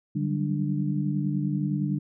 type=tone cluster; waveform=sine; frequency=147.1 / 185.5 / 196.2 / 295.6 Hz; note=D3 / F#3 / G3 / D4; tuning=+3 / +5 / +2 / +11 cents; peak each=-27 / -34 / -29 / -31 dBFS; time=0.15-1.99 s; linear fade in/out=10 ms; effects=none